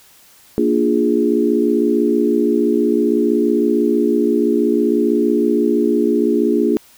sine chord, Bb dominant seventh, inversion none, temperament equal, 233.1 / 293.7 / 349.2 / 415.3 Hz, Bb3 / D4 / F4 / Ab4, 0 / 0 / 0 / 0 cents, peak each -18 dBFS, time 0.58-6.77 s, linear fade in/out 0 ms, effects white hiss -48 dBFS RMS until 6.97 s

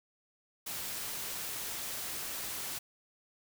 white noise, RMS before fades -39 dBFS, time 0.66-2.79 s, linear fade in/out 10 ms, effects none

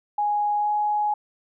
sine tone with pitch glide, 830 to 837.2 Hz, G#5 to G#5, -1 to +14 cents, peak -20 dBFS, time 0.18-1.14 s, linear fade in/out 5 ms, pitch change +15 cents, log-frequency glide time 0.57-0.7 s, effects none

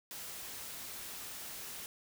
white noise, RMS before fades -45 dBFS, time 0.11-1.86 s, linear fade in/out 0 ms, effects none

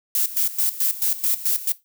violet noise with tremolo, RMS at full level -20 dBFS, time 0.15-1.72 s, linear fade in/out 2 ms, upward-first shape square, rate 4.6 Hz, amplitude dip 80%, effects noise-tail reverb RT60 0.2 s tail -17 dB re dry

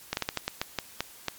slowing click train, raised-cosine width 0.2 ms, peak -10 dBFS, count 10, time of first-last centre 0.13-1.283 s, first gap 41 ms, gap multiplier 1.27, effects white hiss -50 dBFS RMS until 1.38 s + MP3 96 kbps

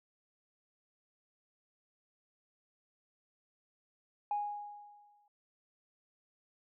sine tone with exponential decay, 826 Hz, G#5, 10 cents flat, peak -29 dBFS, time 4.31-5.28 s, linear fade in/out 2 ms, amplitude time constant 210 ms, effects tanh soft clip ceiling -26 dBFS

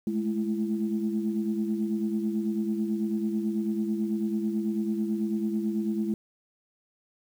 sine tone cluster, 211.4 / 220.5 / 335.8 Hz, G#3 / A3 / E4, +31 / +4 / +32 cents, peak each -27 / -33 / -31 dBFS, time 0.07-6.14 s, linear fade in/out 2 ms, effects tanh soft clip ceiling -16 dBFS + 9-bit

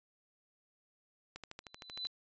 click train, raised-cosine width 0.2 ms, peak -28 dBFS, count 10, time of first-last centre 1.36-2.052 s, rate 13 Hz
sine tone with exponential growth, 4003 Hz, B7, 23 cents sharp, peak -34 dBFS, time 1.64-2.07 s, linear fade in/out 0 ms, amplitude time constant 92 ms
effects resampled to 16000 Hz

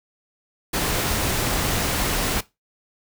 pink noise, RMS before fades -23 dBFS, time 0.73-2.41 s, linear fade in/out 10 ms, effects noise-tail reverb RT60 0.2 s tail -18 dB re dry

